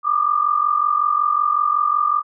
sine tone pair together, 1174.7 / 1220.1 Hz, D6 / D#6, 0 / -34 cents, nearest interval minor second, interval 66 cents, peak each -18 dBFS, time 0.03-2.23 s, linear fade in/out 50 ms, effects none

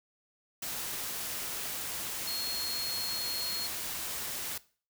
sine tone in noise, 4288 Hz, C8, 42 cents sharp, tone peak -34 dBFS, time 2.27-3.67 s, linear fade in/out 5 ms, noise white, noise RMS -37 dBFS, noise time 0.62-4.58 s, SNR 0 dB, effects noise-tail reverb RT60 0.4 s tail -19 dB re dry

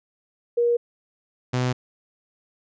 sine / sawtooth tone pair in turn, 475 / 125.81 Hz, A#4 / B2, +33 / +32 cents, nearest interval octave + major seventh, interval 2301 cents, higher first, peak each -17 dBFS, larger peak neither, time 0.57-0.77 / 1.53-1.73 s, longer neither, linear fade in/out 10 ms, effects resampled to 16000 Hz

